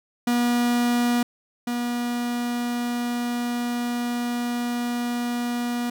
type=tone pair in turn; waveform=45% pulse; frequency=241 / 241 Hz; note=B3 / B3; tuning=-42 / -42 cents; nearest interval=unison; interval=0 cents; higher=neither; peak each=-19 / -24 dBFS; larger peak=first; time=0.27-1.23 / 1.67-5.9 s; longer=second; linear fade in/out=5 ms; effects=none